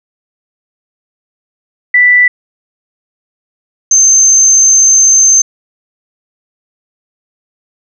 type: tone pair in turn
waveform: sine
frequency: 1975.5 / 6272 Hz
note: B6 / G8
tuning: 0 / 0 cents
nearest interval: octave + minor sixth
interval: 2000 cents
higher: second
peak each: -3 dBFS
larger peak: neither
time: 1.94-2.28 / 3.91-5.42 s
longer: second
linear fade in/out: 5 ms
effects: none